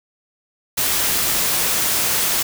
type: noise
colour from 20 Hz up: white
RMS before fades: -19 dBFS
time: 0.77-2.43 s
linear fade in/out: 10 ms
effects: none